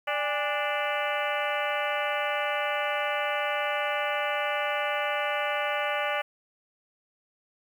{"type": "harmonic tone with a mistuned harmonic", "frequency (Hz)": 293.7, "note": "D4", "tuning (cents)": 0, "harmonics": [2, 3, 4, 5, 6, 7, 8, 9, 10], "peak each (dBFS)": [-31, -33, -34, -35, -36, -36, -37, -38, -38], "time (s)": [0.07, 6.22], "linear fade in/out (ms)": 10, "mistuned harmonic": 3, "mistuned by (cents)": -120, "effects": ["9-bit"]}